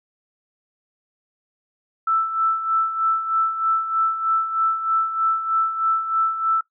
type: tone with tremolo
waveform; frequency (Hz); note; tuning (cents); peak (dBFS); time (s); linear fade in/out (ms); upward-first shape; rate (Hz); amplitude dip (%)
sine; 1323; E6; +6; -15; 2.07-6.61; 5; sine; 3.2; 65
effects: noise-tail reverb RT60 0.1 s tail -18 dB re dry